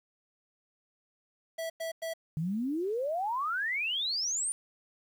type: tone bursts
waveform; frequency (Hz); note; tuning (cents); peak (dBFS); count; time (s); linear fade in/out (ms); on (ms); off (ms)
square; 655; E5; -11; -34; 3; 1.58-2.138; 10; 120; 99
type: exponential sweep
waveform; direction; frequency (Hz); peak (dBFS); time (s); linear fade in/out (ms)
sine; up; 150 to 9397; -29; 2.37-4.52; 0
effects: 10-bit